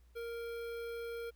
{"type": "tone with notch filter", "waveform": "square", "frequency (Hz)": 466.2, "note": "A#4", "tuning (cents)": 0, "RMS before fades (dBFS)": -42, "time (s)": [0.15, 1.31], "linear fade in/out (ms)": 20, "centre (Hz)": 7000, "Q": 0.63, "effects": ["added 60 Hz sine -60 dBFS peak until 1.35 s", "pink hiss -75 dBFS RMS until 1.35 s"]}